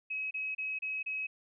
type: tone bursts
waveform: sine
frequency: 2554 Hz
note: D#7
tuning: 45 cents sharp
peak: -33 dBFS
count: 5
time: 0.1-1.27 s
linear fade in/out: 10 ms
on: 210 ms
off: 30 ms
effects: none